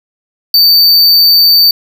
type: tone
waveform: square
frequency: 4584 Hz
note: D8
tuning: 43 cents flat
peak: -4 dBFS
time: 0.54-1.71 s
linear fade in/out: 2 ms
effects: none